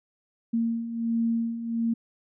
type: beating tone pair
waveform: sine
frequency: 229 / 230.4 Hz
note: A#3 / A#3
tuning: -31 / -20 cents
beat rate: 1.4 Hz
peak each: -31 / -25 dBFS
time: 0.53-1.94 s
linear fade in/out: 10 ms
effects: none